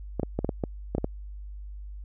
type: clicks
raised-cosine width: 2 ms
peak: -13 dBFS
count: 9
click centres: 0.197 / 0.232 / 0.39 / 0.446 / 0.492 / 0.638 / 0.95 / 0.982 / 1.044 s
effects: added 50 Hz sine -37 dBFS peak until 2.04 s